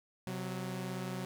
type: tone pair together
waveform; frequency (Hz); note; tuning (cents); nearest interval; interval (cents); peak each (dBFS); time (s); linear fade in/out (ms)
sawtooth; 129.31 / 185; C3 / F#3; -20 / 0; tritone; 620; -37 / -35; 0.27-1.25; 0
effects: 11-bit